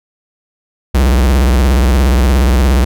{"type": "tone with vibrato", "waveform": "square", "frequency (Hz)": 64.4, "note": "C2", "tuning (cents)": -27, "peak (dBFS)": -8, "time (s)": [0.94, 2.85], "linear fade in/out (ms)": 10, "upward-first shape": "sine", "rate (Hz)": 17, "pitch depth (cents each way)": 190, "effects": []}